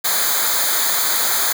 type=noise with comb filter; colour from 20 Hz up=white; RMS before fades=-18 dBFS; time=0.04-1.53 s; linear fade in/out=10 ms; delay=0.36 ms; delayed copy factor=-0.9; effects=none